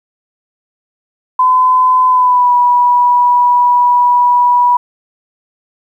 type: tone with pitch glide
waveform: sine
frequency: 1016 to 976.3 Hz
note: B5 to B5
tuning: +49 to -20 cents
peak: -6 dBFS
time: 1.39-4.77 s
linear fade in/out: 5 ms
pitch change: -69 cents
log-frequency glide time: 2.08-2.54 s
effects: 8-bit